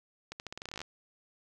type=accelerating click train; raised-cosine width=0.2 ms; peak=-23 dBFS; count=15; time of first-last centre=0.32-0.816 s; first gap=79 ms; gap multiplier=0.86; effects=none